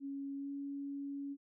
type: tone with pitch glide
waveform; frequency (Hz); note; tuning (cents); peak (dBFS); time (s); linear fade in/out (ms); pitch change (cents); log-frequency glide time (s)
sine; 277.2 to 280.4; C#4 to C#4; 0 to +20; -39; 0-1.37; 50; +20; 0.36-0.5
effects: none